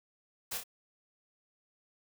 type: noise with echo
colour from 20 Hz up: white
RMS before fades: -37 dBFS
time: 0.51-0.58 s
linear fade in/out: 10 ms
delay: 29 ms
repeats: 2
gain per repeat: -5 dB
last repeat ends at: 0.638 s
effects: none